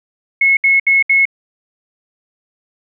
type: tone bursts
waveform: sine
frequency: 2182 Hz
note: C#7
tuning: 28 cents flat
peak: -8 dBFS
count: 4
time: 0.41-1.254 s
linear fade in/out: 5 ms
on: 160 ms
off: 68 ms
effects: none